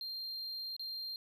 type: tone with dropouts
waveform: triangle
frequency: 4186 Hz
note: C8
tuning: in tune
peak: -38 dBFS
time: 0.01-1.16 s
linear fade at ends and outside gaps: 1 ms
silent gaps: 0.765-0.795 s
effects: none